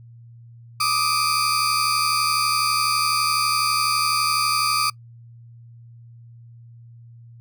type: tone cluster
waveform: 35% pulse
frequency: 1176 / 1248 / 4541 / 4833 Hz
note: D6 / D#6 / C#8 / D8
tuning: +2 / +5 / +41 / +49 cents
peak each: -21 / -22 / -27 / -24 dBFS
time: 0.8-4.9 s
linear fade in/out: 5 ms
effects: noise-tail reverb RT60 0.1 s tail -25 dB re dry + added 117 Hz sine -42 dBFS peak until 7.4 s